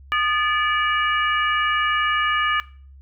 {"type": "harmonic tone with a mistuned harmonic", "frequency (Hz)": 579, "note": "D5", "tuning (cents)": -25, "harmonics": [2, 3, 4, 5], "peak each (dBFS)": [-21, -23, -26, -27], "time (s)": [0.12, 2.6], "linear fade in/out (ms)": 0, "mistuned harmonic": 2, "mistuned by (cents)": 98, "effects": ["noise-tail reverb RT60 0.4 s tail -18 dB re dry", "added 68 Hz sine -42 dBFS peak until 3.01 s"]}